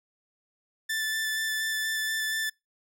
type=tone with vibrato; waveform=sawtooth; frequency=1760 Hz; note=A6; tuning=in tune; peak=-24 dBFS; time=0.89-2.5 s; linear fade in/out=10 ms; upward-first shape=square; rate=4.2 Hz; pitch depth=9 cents each way; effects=noise-tail reverb RT60 0.2 s tail -24 dB re dry